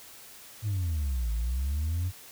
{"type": "exponential two-way sweep", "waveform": "sine", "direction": "down then up", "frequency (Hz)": [110, 53.9, 94.3], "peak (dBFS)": -24, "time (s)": [0.62, 2.12], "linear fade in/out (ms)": 50, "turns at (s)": 1.32, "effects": ["tanh soft clip ceiling -25 dBFS", "white hiss -49 dBFS RMS until 2.31 s"]}